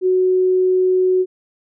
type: tone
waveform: sine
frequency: 370 Hz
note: F#4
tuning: in tune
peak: -12 dBFS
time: 0.01-1.26 s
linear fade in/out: 50 ms
effects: none